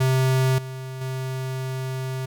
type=tone with level steps; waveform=square; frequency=130.81 Hz; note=C3; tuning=in tune; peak=-18 / -32 / -27 dBFS; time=0-2.26 s; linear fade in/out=10 ms; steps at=0.58 / 1.01 s; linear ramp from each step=5 ms; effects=none